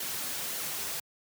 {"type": "noise with flanger", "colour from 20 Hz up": "white", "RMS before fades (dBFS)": -35, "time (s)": [0, 1], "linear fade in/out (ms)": 5, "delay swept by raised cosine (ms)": [0.81, 6.21], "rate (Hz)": 1.8, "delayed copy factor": -0.5, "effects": ["high-pass 100 Hz 12 dB/octave"]}